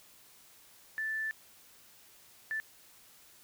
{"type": "tone bursts at uneven times", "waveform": "sine", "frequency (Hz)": 1760, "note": "A6", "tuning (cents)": 0, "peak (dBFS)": -32, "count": 2, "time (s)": [[0.98, 1.31], [2.51, 2.6]], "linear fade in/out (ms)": 0, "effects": ["white hiss -59 dBFS RMS until 3.43 s"]}